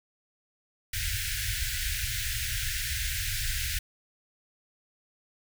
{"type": "band-stop noise", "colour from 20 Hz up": "pink", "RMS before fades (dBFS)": -31, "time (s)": [0.93, 3.79], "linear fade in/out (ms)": 5, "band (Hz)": [120, 1500], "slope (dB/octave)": 96, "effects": []}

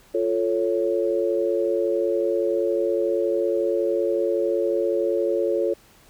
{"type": "chord", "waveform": "sine", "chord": "F augmented", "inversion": "none", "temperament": "equal", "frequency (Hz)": [349.2, 440, 554.4], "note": ["F4", "A4", "C#5"], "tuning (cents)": [0, 0, 0], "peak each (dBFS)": -24, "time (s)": [0.14, 5.74], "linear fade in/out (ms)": 10, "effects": ["pink hiss -54 dBFS RMS until 6.09 s"]}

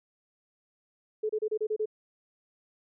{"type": "tone bursts", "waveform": "sine", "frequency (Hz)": 430.5, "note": "A4", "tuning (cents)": -38, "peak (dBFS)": -26, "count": 7, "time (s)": [1.23, 1.858], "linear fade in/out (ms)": 10, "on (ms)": 64, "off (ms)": 30, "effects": []}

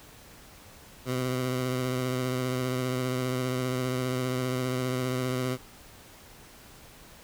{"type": "tone with vibrato", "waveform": "15% pulse", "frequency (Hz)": 127.5, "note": "C3", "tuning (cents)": -44, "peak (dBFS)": -21, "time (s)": [1.05, 5.58], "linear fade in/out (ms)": 50, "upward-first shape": "triangle", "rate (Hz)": 15, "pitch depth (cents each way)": 34, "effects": ["pink hiss -51 dBFS RMS until 7.23 s"]}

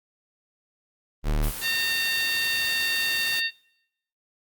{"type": "tone", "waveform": "square", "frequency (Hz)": 37.63, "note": "D1", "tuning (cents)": 43, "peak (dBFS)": -22, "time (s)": [1.23, 1.52], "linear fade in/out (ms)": 50}
{"type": "noise", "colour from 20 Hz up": "white", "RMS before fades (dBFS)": -34, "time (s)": [1.42, 3.41], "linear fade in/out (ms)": 20}
{"type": "harmonic tone", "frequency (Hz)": 913, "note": "A#5", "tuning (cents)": -36, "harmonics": [2, 3, 4, 5], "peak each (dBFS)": [-27, -29, -30, -31], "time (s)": [1.61, 3.51], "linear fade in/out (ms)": 50}
{"effects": ["noise-tail reverb RT60 0.8 s tail -22 dB re dry", "Opus 32 kbps"]}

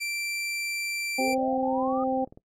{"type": "tone", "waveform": "sawtooth", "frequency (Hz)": 2349, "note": "D7", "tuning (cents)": 0, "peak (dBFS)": -26, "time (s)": [0, 1.35], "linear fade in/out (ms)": 20}
{"type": "harmonic tone", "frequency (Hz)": 261.6, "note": "C4", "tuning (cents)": 0, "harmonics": [1, 2, 3], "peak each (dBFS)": [-28, -28, -28], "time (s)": [1.18, 2.25], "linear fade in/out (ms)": 10}
{"type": "linear sweep", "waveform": "sine", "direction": "up", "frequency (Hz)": [360, 1251], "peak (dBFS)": -34, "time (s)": [1.2, 2.04], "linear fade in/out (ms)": 5}
{"type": "click train", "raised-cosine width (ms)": 2, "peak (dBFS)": -33, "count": 23, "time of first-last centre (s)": [1.28, 2.375], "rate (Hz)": 20.1}
{"effects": ["noise-tail reverb RT60 0.1 s tail -20 dB re dry", "low-pass 12000 Hz 12 dB/octave"]}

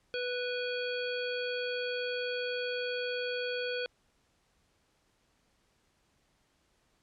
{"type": "harmonic tone with a mistuned harmonic", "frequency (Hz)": 493.9, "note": "B4", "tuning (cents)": 0, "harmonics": [1, 3, 5, 7, 9], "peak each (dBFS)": [-34, -39, -41, -42, -44], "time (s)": [0.14, 3.86], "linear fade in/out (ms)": 0, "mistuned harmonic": 7, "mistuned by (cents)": -82, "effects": ["pink hiss -72 dBFS RMS until 7.02 s", "low-pass 9000 Hz 12 dB/octave"]}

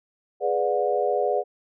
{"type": "chord", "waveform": "sine", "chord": "G# half-diminished seventh", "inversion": "none", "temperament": "equal with one note detuned", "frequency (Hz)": [415.3, 493.9, 587.3, 722.3], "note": ["G#4", "B4", "D5", "F#5"], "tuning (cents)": [0, 0, 0, -42], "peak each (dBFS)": -26, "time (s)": [0.4, 1.44], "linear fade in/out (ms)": 50, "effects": []}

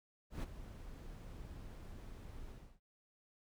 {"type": "noise with ADSR envelope", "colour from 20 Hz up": "brown", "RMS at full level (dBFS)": -38, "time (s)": [0.3, 2.8], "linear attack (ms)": 130, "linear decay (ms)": 19, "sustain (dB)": -12, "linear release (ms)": 300, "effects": []}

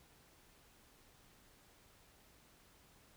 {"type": "silence", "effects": ["pink hiss -66 dBFS RMS until 3.16 s"]}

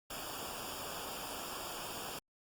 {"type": "noise with comb filter", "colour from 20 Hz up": "pink", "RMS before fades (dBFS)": -43, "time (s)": [0.1, 2.19], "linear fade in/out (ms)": 5, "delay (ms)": 0.49, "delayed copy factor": -0.8, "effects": ["Opus 48 kbps"]}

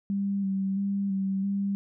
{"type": "tone with vibrato", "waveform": "sine", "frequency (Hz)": 196, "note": "G3", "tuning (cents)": 0, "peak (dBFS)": -25, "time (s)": [0.1, 1.75], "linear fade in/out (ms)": 0, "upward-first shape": "square", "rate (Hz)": 1.5, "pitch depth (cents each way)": 23, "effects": []}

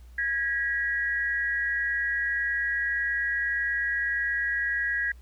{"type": "tone pair together", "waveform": "sine", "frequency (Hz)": [1646.7, 1925], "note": ["G#6", "B6"], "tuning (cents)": [-15, -45], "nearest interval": "minor third", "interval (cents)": 270, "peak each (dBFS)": [-27, -28], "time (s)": [0.18, 5.12], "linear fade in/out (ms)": 5, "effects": ["added 60 Hz sine -45 dBFS peak until 5.21 s", "pink hiss -63 dBFS RMS until 5.21 s"]}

